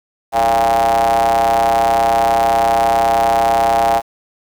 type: ring-modulated tone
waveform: square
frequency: 60.9 Hz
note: B1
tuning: 24 cents flat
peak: -9 dBFS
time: 0.32-4.02 s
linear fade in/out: 50 ms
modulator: 747 Hz
effects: 7-bit